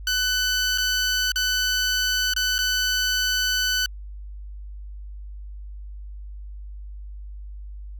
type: tone with dropouts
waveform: 15% pulse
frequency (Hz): 1500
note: F#6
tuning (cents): +23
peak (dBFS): -14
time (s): 0.07-3.86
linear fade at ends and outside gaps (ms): 2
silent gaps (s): 0.777-0.782 / 1.319-1.358 / 2.337-2.363 / 2.582-2.588
effects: added 50 Hz sine -34 dBFS peak until 7.99 s